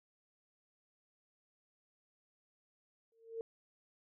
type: tone with exponential growth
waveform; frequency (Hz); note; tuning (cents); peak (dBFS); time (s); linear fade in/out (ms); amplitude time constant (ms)
sine; 454.2; A#4; -45; -35; 3.12-3.41; 1; 61
effects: none